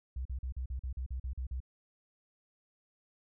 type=tone bursts; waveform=sine; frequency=63.7 Hz; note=C2; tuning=46 cents flat; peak=-34 dBFS; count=11; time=0.16-1.603 s; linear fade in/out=5 ms; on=93 ms; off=42 ms; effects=none